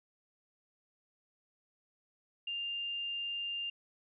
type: tone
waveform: sine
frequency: 2799 Hz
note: F7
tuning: 3 cents sharp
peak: -35 dBFS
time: 2.47-3.7 s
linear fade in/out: 5 ms
effects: none